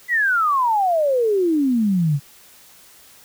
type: exponential sweep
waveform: sine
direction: down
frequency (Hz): 2010 to 135.5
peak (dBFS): -15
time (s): 0.08-2.2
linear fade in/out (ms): 50
effects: white hiss -48 dBFS RMS until 3.24 s